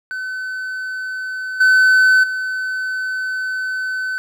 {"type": "tone with level steps", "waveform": "triangle", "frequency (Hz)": 1517, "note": "F#6", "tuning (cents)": 43, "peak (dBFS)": [-21, -7, -18], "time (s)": [0.11, 4.18], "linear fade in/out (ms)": 0, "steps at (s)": [1.6, 2.23], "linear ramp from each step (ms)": 10, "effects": []}